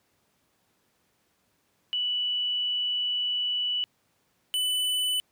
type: tone pair in turn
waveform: sine / square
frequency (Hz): 2960 / 2993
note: F#7 / F#7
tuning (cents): 0 / +19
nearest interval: unison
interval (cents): 19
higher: second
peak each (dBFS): -25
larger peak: neither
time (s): 1.93-3.84 / 4.54-5.2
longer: first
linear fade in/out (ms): 0
effects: pink hiss -70 dBFS RMS until 5.31 s + high-pass 100 Hz 12 dB/octave